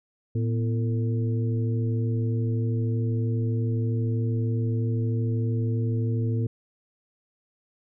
harmonic tone with a mistuned harmonic, 112.9 Hz, A2, 45 cents sharp, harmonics 1 / 2 / 3 / 4, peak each -23 / -32 / -37 / -36 dBFS, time 0.35-6.47 s, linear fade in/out 5 ms, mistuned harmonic 2, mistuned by +150 cents, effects none

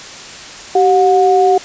sine tone pair together, 384.6 / 726 Hz, G4 / F#5, -33 / -33 cents, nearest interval major seventh, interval 1100 cents, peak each -10 dBFS, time 0.75-1.58 s, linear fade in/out 5 ms, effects white hiss -31 dBFS RMS until 1.64 s + resampled to 16000 Hz

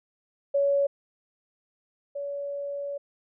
sine tone pair in turn, 562 / 566.9 Hz, C#5 / C#5, +24 / +39 cents, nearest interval unison, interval 15 cents, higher second, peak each -20 / -30 dBFS, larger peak first, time 0.54-0.87 / 2.15-2.98 s, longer second, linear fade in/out 10 ms, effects none

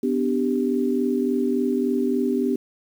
sine chord, G major, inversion first, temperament equal with one note detuned, 250.2 / 293.7 / 392 Hz, B3 / D4 / G4, +23 / 0 / 0 cents, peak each -22 / -26 / -24 dBFS, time 0.03-2.56 s, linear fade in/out 5 ms, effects 8-bit

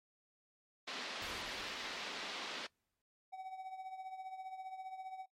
white band-pass noise, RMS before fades -44 dBFS, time 0.87-2.67 s, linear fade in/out 10 ms, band 210 to 4400 Hz, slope 24 dB/octave
pink noise with exponential decay, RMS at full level -50 dBFS, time 1.22-3.02 s, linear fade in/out 1 ms, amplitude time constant 390 ms
triangle tone with tremolo, 757 Hz, F#5, 39 cents sharp, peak -39 dBFS, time 3.32-5.26 s, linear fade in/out 20 ms, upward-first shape triangle, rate 15 Hz, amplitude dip 75%
effects noise-tail reverb RT60 0.1 s tail -18 dB re dry + MP3 64 kbps

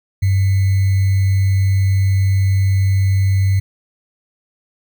sine tone with sample-and-hold, 96.7 Hz, G2, 23 cents flat, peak -11 dBFS, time 0.22-3.6 s, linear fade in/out 10 ms, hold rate 2100 Hz, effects none

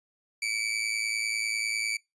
sawtooth tone with amplitude modulation, 2301 Hz, D7, 36 cents flat, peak -21 dBFS, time 0.42-1.97 s, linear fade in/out 5 ms, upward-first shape sine, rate 110 Hz, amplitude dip 75%, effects noise-tail reverb RT60 0.2 s tail -23 dB re dry + resampled to 24000 Hz

